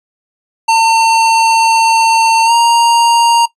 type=tone with pitch glide; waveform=square; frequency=904 to 933.7 Hz; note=A5 to A#5; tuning=+47 to +3 cents; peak=-7 dBFS; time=0.68-3.46 s; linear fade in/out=10 ms; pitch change=+56 cents; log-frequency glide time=2.45-2.52 s; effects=noise-tail reverb RT60 0.1 s tail -18 dB re dry + resampled to 22050 Hz